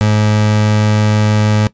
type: tone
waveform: 30% pulse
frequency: 106.3 Hz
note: G#2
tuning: 41 cents sharp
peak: -7 dBFS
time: 0.01-1.67 s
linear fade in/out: 0 ms
effects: noise-tail reverb RT60 0.1 s tail -17 dB re dry + resampled to 16000 Hz